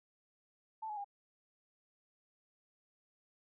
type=tone with pitch steps; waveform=sine; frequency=880 / 842.7 / 807 Hz; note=A5 / G#5 / G#5; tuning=0 / +25 / -50 cents; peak=-39 dBFS; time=0.82-1.045 s; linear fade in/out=10 ms; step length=75 ms; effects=none